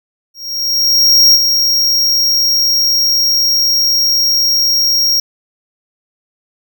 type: tone with ADSR envelope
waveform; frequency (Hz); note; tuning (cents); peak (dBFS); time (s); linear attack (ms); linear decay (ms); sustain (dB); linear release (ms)
square; 5588; F8; 0; -4; 0.34-5.2; 1000; 36; -6; 4
effects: none